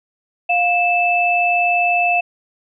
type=tone pair together; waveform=sine; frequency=705 / 2633 Hz; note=F5 / E7; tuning=+16 / -3 cents; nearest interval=octave + major seventh; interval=2281 cents; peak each=-16 dBFS; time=0.49-2.21 s; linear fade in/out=10 ms; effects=none